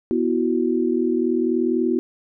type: chord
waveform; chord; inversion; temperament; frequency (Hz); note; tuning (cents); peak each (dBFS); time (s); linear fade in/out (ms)
sine; B suspended fourth; none; equal with one note detuned; 245.8 / 329.6 / 370; B3 / E4 / F#4; -8 / 0 / 0; -22; 0.11-1.99; 0
effects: none